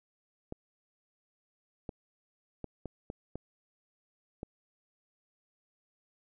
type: clicks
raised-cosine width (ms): 2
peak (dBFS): -25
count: 7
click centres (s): 0.524 / 1.892 / 2.643 / 2.857 / 3.101 / 3.356 / 4.431
effects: none